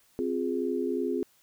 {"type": "chord", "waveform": "sine", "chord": "F minor", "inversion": "second", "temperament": "equal with one note detuned", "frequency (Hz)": [261.6, 352.5, 415.3], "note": ["C4", "F4", "Ab4"], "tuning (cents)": [0, 16, 0], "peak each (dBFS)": -31, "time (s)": [0.19, 1.23], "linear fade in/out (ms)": 0, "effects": ["white hiss -64 dBFS RMS until 1.42 s"]}